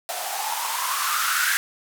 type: noise with band-pass filter sweep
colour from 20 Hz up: violet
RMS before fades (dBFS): -25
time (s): 0.09-1.57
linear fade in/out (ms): 0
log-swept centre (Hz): 670 to 1600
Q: 8.4
effects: none